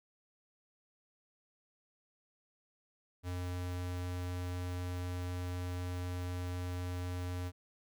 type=tone; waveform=square; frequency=89.6 Hz; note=F2; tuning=45 cents sharp; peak=-37 dBFS; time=3.23-7.52 s; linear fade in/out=50 ms; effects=none